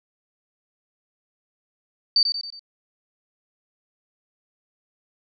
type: tone with echo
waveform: sine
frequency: 4600 Hz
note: D8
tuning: 37 cents flat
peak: -14 dBFS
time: 2.16-2.23 s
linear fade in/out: 2 ms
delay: 91 ms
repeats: 4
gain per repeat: -6 dB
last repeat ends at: 2.594 s
effects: none